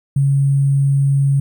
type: tone with sample-and-hold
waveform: sine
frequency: 138.59 Hz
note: C#3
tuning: in tune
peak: -11 dBFS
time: 0.16-1.4 s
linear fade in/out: 5 ms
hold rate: 8820 Hz
effects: none